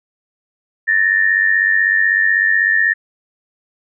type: tone pair together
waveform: sine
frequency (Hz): 1751.9 / 1848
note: A6 / A#6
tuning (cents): -8 / -16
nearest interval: minor second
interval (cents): 92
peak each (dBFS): -14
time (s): 0.87-2.94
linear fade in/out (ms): 20
effects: none